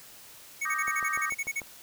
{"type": "tone bursts", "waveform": "square", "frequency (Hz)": 2217, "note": "C#7", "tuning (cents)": 0, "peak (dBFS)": -29, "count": 12, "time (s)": [0.61, 1.604], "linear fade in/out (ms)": 10, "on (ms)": 48, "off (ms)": 38}
{"type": "chord", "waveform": "sine", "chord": "Eb major seventh", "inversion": "third", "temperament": "equal", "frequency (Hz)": [1174.7, 1244.5, 1568, 1864.7], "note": ["D6", "Eb6", "G6", "Bb6"], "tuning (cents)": [0, 0, 0, 0], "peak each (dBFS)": [-34, -34, -35, -33], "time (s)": [0.65, 1.3], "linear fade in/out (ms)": 5}
{"type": "click train", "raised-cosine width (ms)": 1, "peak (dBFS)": -29, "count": 6, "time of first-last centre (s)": [0.88, 1.617], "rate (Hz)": 6.78}
{"effects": ["white hiss -50 dBFS RMS until 1.82 s"]}